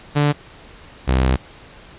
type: tone pair in turn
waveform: sawtooth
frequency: 146.2 / 64.64 Hz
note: D3 / C2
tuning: -7 / -20 cents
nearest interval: octave + major second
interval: 1413 cents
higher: first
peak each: -10 dBFS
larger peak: neither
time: 0.15-0.33 / 1.07-1.37 s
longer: second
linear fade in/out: 20 ms
effects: pink hiss -43 dBFS RMS until 1.98 s + resampled to 8000 Hz